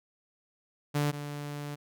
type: tone pair in turn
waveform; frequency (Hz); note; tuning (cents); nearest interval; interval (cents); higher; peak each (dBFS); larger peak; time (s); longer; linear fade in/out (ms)
sawtooth; 146.3 / 145.71; D3 / D3; -6 / -13; unison; 7; first; -22 / -32; first; 0.94-1.12 / 1.12-1.76; second; 20
effects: none